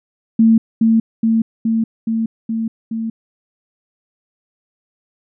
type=tone with echo; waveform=sine; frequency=225.1 Hz; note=A3; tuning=40 cents sharp; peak=-7 dBFS; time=0.39-0.58 s; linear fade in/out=5 ms; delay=420 ms; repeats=6; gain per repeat=-2 dB; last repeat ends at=3.1 s; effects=none